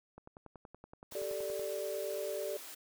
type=click train; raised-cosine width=1 ms; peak=-36 dBFS; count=16; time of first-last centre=0.18-1.595 s; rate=10.6 Hz
type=high-pass noise; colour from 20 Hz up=white; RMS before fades=-48 dBFS; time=1.11-2.75 s; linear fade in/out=10 ms; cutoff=260 Hz; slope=48 dB/octave
type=chord; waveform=sine; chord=G suspended second; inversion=none; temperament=just; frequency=392 / 441 / 588 Hz; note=G4 / A4 / D5; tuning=0 / +4 / +2 cents; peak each=-41 / -41 / -38 dBFS; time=1.15-2.57 s; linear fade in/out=2 ms
effects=none